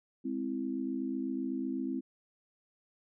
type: chord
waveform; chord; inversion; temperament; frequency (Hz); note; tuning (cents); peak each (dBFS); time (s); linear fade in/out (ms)
sine; Ab augmented; none; equal; 207.7 / 261.6 / 329.6; Ab3 / C4 / E4; 0 / 0 / 0; -40 / -34 / -38; 0.24-2.01; 20
effects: none